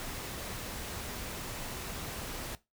pink noise, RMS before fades -40 dBFS, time 0-2.55 s, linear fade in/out 0 ms, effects noise-tail reverb RT60 0.2 s tail -17 dB re dry

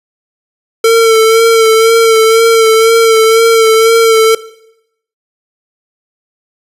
square tone with vibrato, 450 Hz, A4, 39 cents sharp, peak -4 dBFS, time 0.84-4.35 s, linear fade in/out 5 ms, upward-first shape sine, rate 2 Hz, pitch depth 29 cents each way, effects noise-tail reverb RT60 0.8 s tail -18 dB re dry + resampled to 32000 Hz

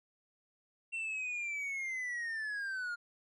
triangle linear sweep, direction down, 2718 to 1402 Hz, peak -34 dBFS, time 0.92-2.96 s, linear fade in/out 20 ms, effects resampled to 24000 Hz

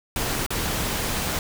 pink noise with dropouts, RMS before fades -26 dBFS, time 0.16-1.39 s, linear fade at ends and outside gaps 1 ms, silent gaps 0.464-0.505 s, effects none

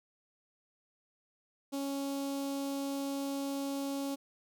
sawtooth tone with notch filter, 277.2 Hz, C#4, in tune, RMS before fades -36 dBFS, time 1.72-4.16 s, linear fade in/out 20 ms, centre 1800 Hz, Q 0.68, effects none

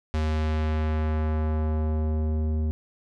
square tone with low-pass filter sweep, 77.78 Hz, D#2, in tune, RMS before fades -25 dBFS, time 0.14-2.71 s, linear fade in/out 0 ms, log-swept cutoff 5600 to 310 Hz, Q 0.72, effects none

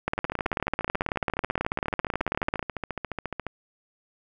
two click trains, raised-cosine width 0.5 ms, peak -15 / -10 dBFS, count 48 / 47, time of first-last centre 0.18-3.467 / 0.08-2.594 s, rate 14.3 / 18.3 Hz, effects none

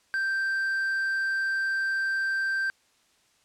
triangle tone with quantisation, 1568 Hz, G6, in tune, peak -23 dBFS, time 0.14-2.7 s, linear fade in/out 0 ms, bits 8, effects white hiss -65 dBFS RMS until 3.44 s + low-pass 8000 Hz 12 dB/octave

